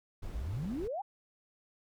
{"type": "noise", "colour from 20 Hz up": "brown", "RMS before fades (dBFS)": -43, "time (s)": [0.22, 0.88], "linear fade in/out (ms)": 10}
{"type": "exponential sweep", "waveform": "sine", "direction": "up", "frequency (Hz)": [49.28, 854], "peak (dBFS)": -34, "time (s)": [0.35, 1.02], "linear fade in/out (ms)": 10}
{"effects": []}